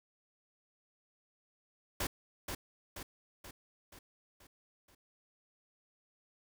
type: noise with echo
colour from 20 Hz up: pink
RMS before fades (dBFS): -35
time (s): 2-2.07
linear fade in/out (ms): 5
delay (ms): 480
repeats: 6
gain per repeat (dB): -5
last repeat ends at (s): 4.95
effects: none